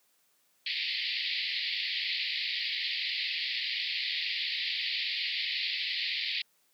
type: band-pass noise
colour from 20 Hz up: white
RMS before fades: -33 dBFS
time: 0.66-6.42 s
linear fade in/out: 5 ms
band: 1900 to 4700 Hz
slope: 96 dB/octave
effects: white hiss -70 dBFS RMS until 6.73 s + high-pass 150 Hz 12 dB/octave